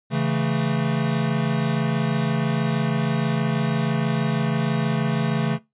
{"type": "chord", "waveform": "square", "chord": "A major", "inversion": "first", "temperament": "equal", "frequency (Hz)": [138.59, 164.81, 220], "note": ["C#3", "E3", "A3"], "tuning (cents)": [0, 0, 0], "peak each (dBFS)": [-24, -26, -26], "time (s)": [0.1, 5.59], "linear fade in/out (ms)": 50, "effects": ["noise-tail reverb RT60 0.2 s tail -20 dB re dry", "resampled to 8000 Hz"]}